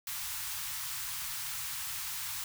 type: band-stop noise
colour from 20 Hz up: white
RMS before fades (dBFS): -38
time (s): 0.07-2.44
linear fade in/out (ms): 2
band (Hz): 150 to 850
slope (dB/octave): 48
effects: none